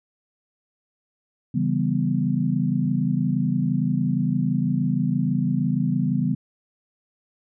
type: chord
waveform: sine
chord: C# half-diminished seventh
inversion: none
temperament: equal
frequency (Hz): 138.59 / 164.81 / 196 / 246.9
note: C#3 / E3 / G3 / B3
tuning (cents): 0 / 0 / 0 / 0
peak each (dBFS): -25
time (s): 1.54-6.35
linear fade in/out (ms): 10
effects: none